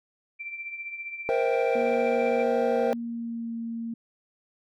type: tone with tremolo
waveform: sine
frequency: 2349 Hz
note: D7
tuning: in tune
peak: -31 dBFS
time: 0.39-2.44 s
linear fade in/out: 20 ms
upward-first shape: triangle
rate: 15 Hz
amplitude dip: 65%
type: chord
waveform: triangle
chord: C dominant seventh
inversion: third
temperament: just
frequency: 470.9 / 523.3 / 654.1 / 784.9 Hz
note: Bb4 / C5 / E5 / G5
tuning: +18 / 0 / -14 / +2 cents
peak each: -23 / -24 / -28 / -28 dBFS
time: 1.29-2.93 s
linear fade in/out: 0 ms
type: tone with pitch glide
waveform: sine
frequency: 237.4 to 230.2 Hz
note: A#3 to A#3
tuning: +32 to -22 cents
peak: -30 dBFS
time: 1.75-3.94 s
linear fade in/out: 5 ms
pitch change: -54 cents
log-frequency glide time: 2.58-3.54 s
effects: tanh soft clip ceiling -13 dBFS